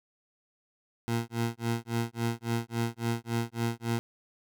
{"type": "tone with tremolo", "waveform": "20% pulse", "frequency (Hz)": 116.54, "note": "A#2", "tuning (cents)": 0, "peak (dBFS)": -21, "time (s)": [1.08, 3.99], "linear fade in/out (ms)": 0, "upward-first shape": "sine", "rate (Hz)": 3.6, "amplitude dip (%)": 100, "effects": []}